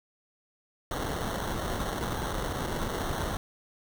pink noise with sample-and-hold, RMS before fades -32 dBFS, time 0.91-3.37 s, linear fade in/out 2 ms, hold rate 2450 Hz, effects none

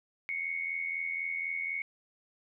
sine tone pair together, 2133 / 2217 Hz, C7 / C#7, +33 / 0 cents, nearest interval minor second, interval 67 cents, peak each -38 / -33 dBFS, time 0.29-1.82 s, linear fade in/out 0 ms, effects none

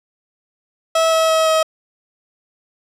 30% pulse tone with pitch steps, 650 / 645.5 / 641.1 / 636.6 Hz, E5 / E5 / E5 / D#5, -24 / -37 / -48 / +39 cents, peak -10 dBFS, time 0.95-1.63 s, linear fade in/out 5 ms, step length 170 ms, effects low-pass 10000 Hz 12 dB/octave

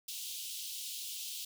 pink high-pass noise, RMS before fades -42 dBFS, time 0.08-1.45 s, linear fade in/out 5 ms, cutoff 2900 Hz, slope 48 dB/octave, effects none

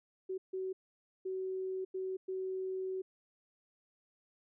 sine tone bursts at uneven times, 376.6 Hz, F#4, 31 cents sharp, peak -35 dBFS, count 5, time 0.29-0.38 / 0.53-0.73 / 1.25-1.85 / 1.94-2.17 / 2.28-3.02 s, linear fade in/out 10 ms, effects none

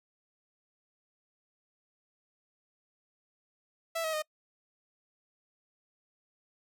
sawtooth tone with pitch steps, 660 / 636 / 616 Hz, E5 / D#5 / D#5, +2 / +38 / -17 cents, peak -27 dBFS, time 3.95-4.223 s, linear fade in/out 10 ms, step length 91 ms, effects noise-tail reverb RT60 0.1 s tail -26 dB re dry

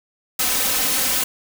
white noise with comb filter, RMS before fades -20 dBFS, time 0.39-1.24 s, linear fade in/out 5 ms, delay 3.9 ms, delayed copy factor +0.85, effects none

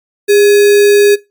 sine tone with sample-and-hold, 408.6 Hz, G#4, 28 cents flat, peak -4 dBFS, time 0.28-1.16 s, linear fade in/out 20 ms, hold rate 2100 Hz, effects noise-tail reverb RT60 0.2 s tail -18 dB re dry + MP3 96 kbps

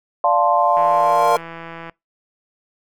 sine chord, D minor seventh, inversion none, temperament equal, 587.3 / 698.5 / 880 / 1046.5 Hz, D5 / F5 / A5 / C6, 0 / 0 / 0 / 0 cents, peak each -20 / -17 / -19 / -18 dBFS, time 0.24-1.36 s, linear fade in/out 2 ms
square tone with exponential growth, 466.2 Hz, A#4, in tune, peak -19 dBFS, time 0.35-1.37 s, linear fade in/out 2 ms, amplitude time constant 220 ms
click train, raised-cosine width 0.5 ms, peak -19 dBFS, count 188, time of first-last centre 0.77-1.897 s, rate 166 Hz
effects noise-tail reverb RT60 0.2 s tail -24 dB re dry

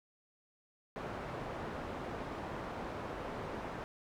white low-pass noise, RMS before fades -42 dBFS, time 0.96-3.84 s, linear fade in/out 0 ms, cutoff 900 Hz, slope 12 dB/octave, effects none

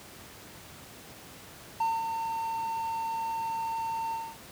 triangle tone with ADSR envelope, 906 Hz, A#5, 50 cents flat, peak -22 dBFS, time 1.8-4.37 s, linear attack 7 ms, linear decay 210 ms, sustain -6 dB, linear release 250 ms, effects pink hiss -48 dBFS RMS until 4.51 s + high-pass 80 Hz 12 dB/octave

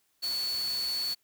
sine tone in noise, 4435 Hz, C#8, in tune, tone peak -29 dBFS, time 0.22-1.15 s, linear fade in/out 20 ms, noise white, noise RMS -41 dBFS, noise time 0.22-1.15 s, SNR +9 dB, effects white hiss -72 dBFS RMS until 1.23 s

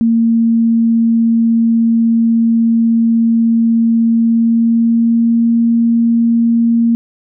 sine tone with pitch glide, 229.1 to 232 Hz, A#3 to A#3, -30 to -8 cents, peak -8 dBFS, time 0.01-6.95 s, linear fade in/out 0 ms, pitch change +22 cents, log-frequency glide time 4.12-5.55 s, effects none

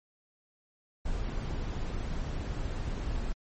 brown noise, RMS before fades -33 dBFS, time 1.05-3.33 s, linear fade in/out 10 ms, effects MP3 32 kbps

